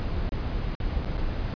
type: noise with dropouts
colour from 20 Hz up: brown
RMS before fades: -28 dBFS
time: 0-1.54 s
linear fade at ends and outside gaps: 0 ms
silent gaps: 0.291-0.32 / 0.751-0.801 / 1.047-1.057 / 1.171-1.177 s
effects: resampled to 11025 Hz